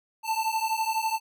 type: beating tone pair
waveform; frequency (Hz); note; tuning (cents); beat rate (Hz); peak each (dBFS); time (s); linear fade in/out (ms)
square; 880 / 892; A5 / A5; 0 / +23; 12; -29; 0.23-1.2; 50
effects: none